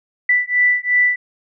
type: beating tone pair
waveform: sine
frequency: 1975.5 / 1978.3 Hz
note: B6 / B6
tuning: 0 / +2 cents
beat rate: 2.8 Hz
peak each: -16 dBFS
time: 0.29-1.16 s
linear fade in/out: 5 ms
effects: none